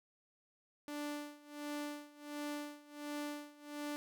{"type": "tone with tremolo", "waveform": "sawtooth", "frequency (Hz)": 293.7, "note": "D4", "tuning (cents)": 0, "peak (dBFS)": -35, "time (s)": [0.88, 3.96], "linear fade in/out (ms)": 0, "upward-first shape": "sine", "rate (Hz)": 1.4, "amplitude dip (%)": 90, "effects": []}